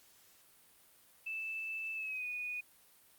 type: tone with pitch glide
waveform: sine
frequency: 2637 to 2475 Hz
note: E7 to D#7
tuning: 0 to -10 cents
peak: -37 dBFS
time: 1.26-2.61 s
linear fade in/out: 10 ms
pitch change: -110 cents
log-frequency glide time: 1.95-2.26 s
effects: white hiss -64 dBFS RMS until 3.18 s + Opus 48 kbps